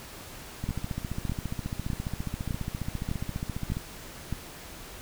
two click trains, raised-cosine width 5 ms, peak -19 / -17 dBFS, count 47 / 7, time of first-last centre 0.64-3.769 / 0.69-4.326 s, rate 14.7 / 1.65 Hz, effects pink hiss -44 dBFS RMS until 5.01 s

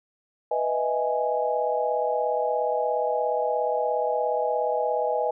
sine chord, E major seventh, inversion second, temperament equal, 493.9 / 622.3 / 659.3 / 830.6 Hz, B4 / D#5 / E5 / G#5, 0 / 0 / 0 / 0 cents, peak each -27 / -27 / -32 / -27 dBFS, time 0.51-5.31 s, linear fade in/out 5 ms, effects none

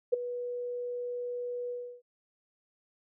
sine tone with ADSR envelope, 488.3 Hz, B4, 20 cents flat, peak -19 dBFS, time 0.12-2.02 s, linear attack 16 ms, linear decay 11 ms, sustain -14 dB, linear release 320 ms, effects none

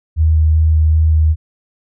sine tone with vibrato, 78.7 Hz, D#2, 20 cents sharp, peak -8 dBFS, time 0.16-1.36 s, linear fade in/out 50 ms, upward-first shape square, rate 2.6 Hz, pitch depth 9 cents each way, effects none

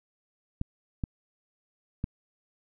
clicks, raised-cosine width 5 ms, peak -17 dBFS, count 3, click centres 0.614 / 1.038 / 2.041 s, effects none

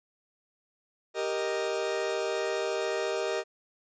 40% pulse chord, Eb major, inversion first, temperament equal, 392 / 466.2 / 622.3 Hz, G4 / Bb4 / Eb5, 0 / 0 / 0 cents, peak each -32 dBFS, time 1.14-3.44 s, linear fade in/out 50 ms, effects resampled to 16000 Hz

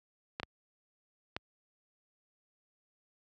clicks, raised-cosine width 0.3 ms, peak -19 dBFS, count 3, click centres 0.399 / 0.432 / 1.365 s, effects high-pass 60 Hz 12 dB/octave

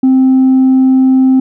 triangle tone with tanh clipping, 261.6 Hz, C4, in tune, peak -5 dBFS, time 0.03-1.4 s, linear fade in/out 5 ms, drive 6 dB, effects none

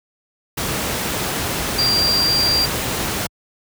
sine tone in noise, 4737 Hz, D8, 14 cents sharp, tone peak -15 dBFS, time 1.78-2.66 s, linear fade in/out 10 ms, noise pink, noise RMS -22 dBFS, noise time 0.57-3.27 s, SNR +4 dB, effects high-pass 60 Hz 12 dB/octave

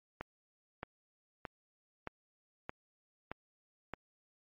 click train, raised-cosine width 0.5 ms, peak -24 dBFS, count 7, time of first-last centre 0.21-3.937 s, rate 1.61 Hz, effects MP3 32 kbps

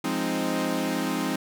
sawtooth chord, F minor seventh, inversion none, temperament equal with one note detuned, 174.11 / 207.7 / 261.6 / 311.1 Hz, F3 / Ab3 / C4 / Eb4, -5 / 0 / 0 / 0 cents, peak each -29 / -28 / -25 / -26 dBFS, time 0.04-1.36 s, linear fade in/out 5 ms, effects none

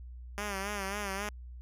5% pulse tone with vibrato, 199.9 Hz, G3, 34 cents sharp, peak -23 dBFS, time 0.38-1.29 s, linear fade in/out 0 ms, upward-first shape sine, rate 3.7 Hz, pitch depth 74 cents each way, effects added 61 Hz sine -43 dBFS peak until 1.61 s + resampled to 32000 Hz

